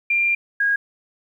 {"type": "tone pair in turn", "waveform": "sine", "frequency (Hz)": [2386, 1637.8], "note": ["D7", "G#6"], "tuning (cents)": [27, -25], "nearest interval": "perfect fifth", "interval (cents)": 652, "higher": "first", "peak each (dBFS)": [-16, -16], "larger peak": "neither", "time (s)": [[0.1, 0.35], [0.6, 0.76]], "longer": "first", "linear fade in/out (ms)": 5, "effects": ["9-bit"]}